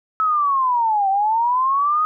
sine linear two-way sweep, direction down then up, 1300 to 765 to 1259 Hz, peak -15 dBFS, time 0.2-2.05 s, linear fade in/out 0 ms, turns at 1.09 s, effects none

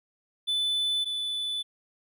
triangle tone pair in turn, 3500 / 3486 Hz, A7 / A7, -10 / -17 cents, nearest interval unison, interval 7 cents, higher first, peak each -23 / -27 dBFS, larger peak first, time 0.47-1.05 / 1.05-1.63 s, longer neither, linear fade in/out 20 ms, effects none

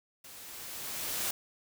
white noise with level ramp, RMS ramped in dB -50 to -32 dBFS, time 0.24-1.31 s, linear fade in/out 5 ms, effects none

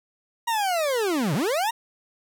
40% pulse linear two-way sweep, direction down then up, 955 to 130 to 955 Hz, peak -21 dBFS, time 0.47-1.71 s, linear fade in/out 10 ms, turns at 1.34 s, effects none

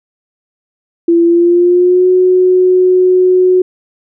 sine tone with pitch glide, 338.7 to 367.2 Hz, E4 to F#4, +47 to -13 cents, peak -5 dBFS, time 1.08-3.62 s, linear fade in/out 5 ms, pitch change +140 cents, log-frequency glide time 1.24-2.08 s, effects none

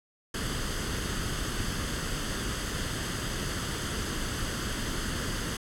pink noise with comb filter, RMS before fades -32 dBFS, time 0.34-5.57 s, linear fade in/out 5 ms, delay 0.63 ms, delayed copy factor +0.55, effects low-pass 10000 Hz 12 dB/octave

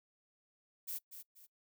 violet noise with echo, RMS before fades -41 dBFS, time 0.87-0.99 s, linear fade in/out 20 ms, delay 240 ms, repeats 2, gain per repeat -9 dB, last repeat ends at 1.47 s, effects noise-tail reverb RT60 0.1 s tail -22 dB re dry

